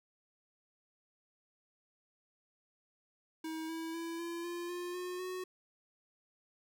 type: tone with pitch steps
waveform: square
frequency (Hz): 319.5 / 326 / 332.7 / 339.5 / 346.4 / 353.5 / 360.7 / 368.1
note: D#4 / E4 / E4 / F4 / F4 / F4 / F#4 / F#4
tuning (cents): +46 / -19 / +16 / -49 / -14 / +21 / -44 / -9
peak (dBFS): -39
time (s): 3.44-5.44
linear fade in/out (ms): 5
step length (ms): 250
effects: none